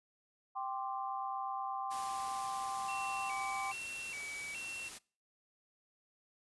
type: chord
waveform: sine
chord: G suspended fourth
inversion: none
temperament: equal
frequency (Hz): 784 / 1046.5 / 1174.7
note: G5 / C6 / D6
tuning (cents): 0 / 0 / 0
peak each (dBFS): -39 / -41 / -44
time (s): 0.55-3.73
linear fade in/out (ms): 20
type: noise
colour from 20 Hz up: white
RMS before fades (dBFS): -47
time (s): 1.9-4.99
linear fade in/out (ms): 20
type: tone with vibrato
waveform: triangle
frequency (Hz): 2489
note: D#7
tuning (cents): 0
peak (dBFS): -40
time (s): 2.88-4.89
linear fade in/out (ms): 10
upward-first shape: square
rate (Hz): 1.2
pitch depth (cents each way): 150
effects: noise-tail reverb RT60 0.4 s tail -24 dB re dry + resampled to 24000 Hz